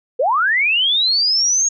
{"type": "linear sweep", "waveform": "sine", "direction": "up", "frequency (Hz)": [449.2, 6645], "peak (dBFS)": -13, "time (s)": [0.19, 1.69], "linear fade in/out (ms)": 10, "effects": []}